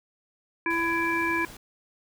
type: harmonic tone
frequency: 333.9 Hz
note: E4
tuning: 22 cents sharp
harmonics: 1 / 3 / 5 / 7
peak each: -29 / -29 / -29 / -29 dBFS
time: 0.66-1.45 s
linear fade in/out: 2 ms
type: noise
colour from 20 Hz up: pink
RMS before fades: -45 dBFS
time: 0.7-1.57 s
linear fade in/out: 5 ms
effects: none